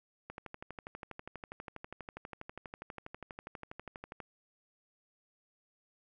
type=click train; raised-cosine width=0.5 ms; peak=-28 dBFS; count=49; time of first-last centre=0.3-4.202 s; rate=12.3 Hz; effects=none